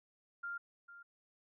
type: tone with echo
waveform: sine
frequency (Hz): 1396.9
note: F6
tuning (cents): 0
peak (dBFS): -39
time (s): 0.43-0.58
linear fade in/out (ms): 10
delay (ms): 450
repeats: 1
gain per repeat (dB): -13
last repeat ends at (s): 1.03
effects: none